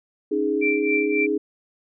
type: chord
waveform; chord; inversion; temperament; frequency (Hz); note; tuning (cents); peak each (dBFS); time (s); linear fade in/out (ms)
sine; C# suspended second; none; equal; 277.2 / 311.1 / 415.3; C#4 / D#4 / G#4; 0 / 0 / 0; -28 / -24 / -22; 0.31-1.38; 10
type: tone with tremolo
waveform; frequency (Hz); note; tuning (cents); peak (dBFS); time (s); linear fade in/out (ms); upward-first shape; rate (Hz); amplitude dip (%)
sine; 2347; D7; -2; -19; 0.61-1.27; 20; triangle; 3.7; 90
effects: none